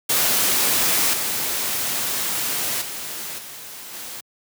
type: noise with level steps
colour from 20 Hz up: white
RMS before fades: -19 / -24 / -31 / -37 / -34 dBFS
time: 0.09-4.21 s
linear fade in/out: 10 ms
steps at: 1.13 / 2.81 / 3.38 / 3.93 s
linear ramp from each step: 10 ms
effects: high-pass 100 Hz 12 dB/octave